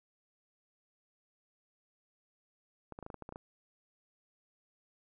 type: clicks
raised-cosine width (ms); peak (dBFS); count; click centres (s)
1; -30; 10; 2.923 / 2.989 / 3.027 / 3.064 / 3.102 / 3.143 / 3.223 / 3.291 / 3.324 / 3.359
effects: none